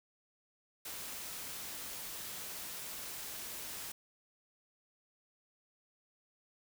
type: noise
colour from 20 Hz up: white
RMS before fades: -44 dBFS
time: 0.85-3.92 s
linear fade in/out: 5 ms
effects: none